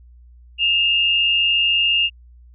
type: tone pair together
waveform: sine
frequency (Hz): 2637 / 2817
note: E7 / F7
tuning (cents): 0 / +14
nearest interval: minor second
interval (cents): 114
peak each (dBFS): -22 / -15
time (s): 0.58-2.1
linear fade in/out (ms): 50
effects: added 60 Hz sine -43 dBFS peak until 2.54 s